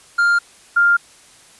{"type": "tone pair in turn", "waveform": ["triangle", "sine"], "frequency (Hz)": [1400, 1400], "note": ["F6", "F6"], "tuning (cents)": [4, 4], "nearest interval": "unison", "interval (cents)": 0, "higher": "neither", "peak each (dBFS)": -10, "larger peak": "neither", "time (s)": [[0.18, 0.39], [0.76, 0.97]], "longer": "neither", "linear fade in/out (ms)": 10, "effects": ["white hiss -47 dBFS RMS until 1.59 s", "resampled to 24000 Hz"]}